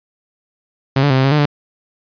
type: tone with pitch steps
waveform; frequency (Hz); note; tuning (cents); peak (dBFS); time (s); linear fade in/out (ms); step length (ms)
sawtooth; 135.2 / 144.2 / 131.4 / 132.2 / 136.7 / 150.4 / 145.6; C#3 / D3 / C3 / C3 / C#3 / D3 / D3; -43 / -31 / +8 / +18 / -24 / +42 / -15; -7; 0.96-1.457; 5; 71
effects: resampled to 11025 Hz